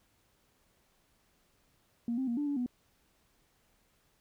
sine tone with pitch steps, 235 / 263.1 / 235.8 / 292.2 / 285.9 / 246.1 Hz, A#3 / C4 / A#3 / D4 / D4 / B3, +14 / +10 / +20 / -9 / -46 / -6 cents, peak -29 dBFS, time 2.08-2.662 s, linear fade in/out 2 ms, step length 97 ms, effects tanh soft clip ceiling -25 dBFS + pink hiss -71 dBFS RMS until 4.2 s

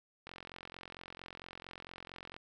click train, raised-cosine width 0.3 ms, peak -30 dBFS, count 94, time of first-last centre 0.27-2.365 s, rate 44.4 Hz, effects none

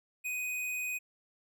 square tone, 2496 Hz, D#7, 5 cents sharp, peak -34 dBFS, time 0.24-0.99 s, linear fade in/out 20 ms, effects none

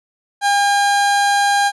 30% pulse tone, 807 Hz, G#5, 50 cents flat, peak -10 dBFS, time 0.41-1.72 s, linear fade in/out 50 ms, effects resampled to 24000 Hz

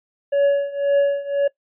triangle tone with tremolo, 564 Hz, C#5, 30 cents sharp, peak -10 dBFS, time 0.32-1.48 s, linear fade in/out 10 ms, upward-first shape triangle, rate 1.9 Hz, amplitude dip 90%, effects noise-tail reverb RT60 0.1 s tail -20 dB re dry + resampled to 8000 Hz

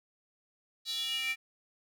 square tone with high-pass filter sweep, 261.6 Hz, C4, in tune, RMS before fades -34 dBFS, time 0.85-1.36 s, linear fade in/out 50 ms, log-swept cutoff 4100 to 2200 Hz, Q 7.9, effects none

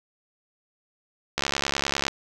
click train, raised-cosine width 0.2 ms, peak -6 dBFS, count 50, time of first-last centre 1.38-2.081 s, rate 69.9 Hz, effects none

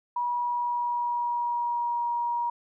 sine tone with pitch glide, 967 to 950.9 Hz, B5 to A#5, -37 to +34 cents, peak -25 dBFS, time 0.16-2.5 s, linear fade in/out 5 ms, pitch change -29 cents, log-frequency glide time 0.3-2 s, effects none

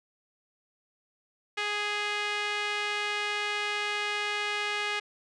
sawtooth tone with band-pass filter, 415.3 Hz, G#4, in tune, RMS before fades -31 dBFS, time 1.57-5 s, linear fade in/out 10 ms, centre 2400 Hz, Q 1.5, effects resampled to 24000 Hz

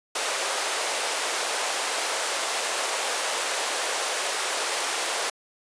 pink high-pass noise, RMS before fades -27 dBFS, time 0.15-5.3 s, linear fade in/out 5 ms, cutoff 480 Hz, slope 24 dB/octave, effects resampled to 22050 Hz

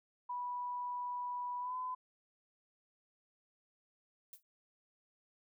sine tone with pitch glide, 982 to 1011.9 Hz, B5 to B5, -10 to +42 cents, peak -37 dBFS, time 0.29-1.95 s, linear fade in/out 10 ms, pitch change +52 cents, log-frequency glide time 1.6-1.75 s
violet noise with exponential decay, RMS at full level -47 dBFS, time 4.33-4.43 s, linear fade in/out 1 ms, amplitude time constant 21 ms
effects none

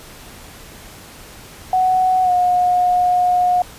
sine tone with pitch glide, 743 to 720.6 Hz, F#5 to F#5, +7 to -46 cents, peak -12 dBFS, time 1.73-3.62 s, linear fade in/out 2 ms, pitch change -53 cents, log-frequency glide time 2.23-2.31 s, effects pink hiss -39 dBFS RMS until 3.78 s + resampled to 32000 Hz

